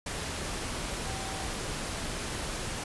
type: tone in noise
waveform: sine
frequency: 771 Hz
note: G5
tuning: 29 cents flat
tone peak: -41 dBFS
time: 1.06-1.48 s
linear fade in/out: 5 ms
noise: pink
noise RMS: -35 dBFS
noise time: 0.06-2.84 s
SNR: -9 dB
effects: resampled to 24000 Hz